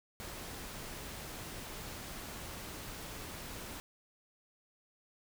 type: noise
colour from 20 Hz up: pink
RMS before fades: -45 dBFS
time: 0.2-3.8 s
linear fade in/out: 0 ms
effects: none